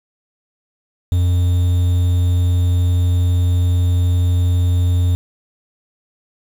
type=tone with quantisation; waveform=triangle; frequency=88.8 Hz; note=F2; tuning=29 cents sharp; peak=-10 dBFS; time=1.12-5.15 s; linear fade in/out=0 ms; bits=6; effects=none